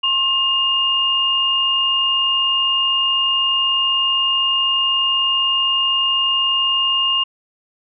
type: tone pair together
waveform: sine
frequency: 1067.3 / 2828 Hz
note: C6 / F7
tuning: +34 / +21 cents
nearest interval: octave + perfect fourth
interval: 1687 cents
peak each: -23 / -15 dBFS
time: 0.03-7.24 s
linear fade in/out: 10 ms
effects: none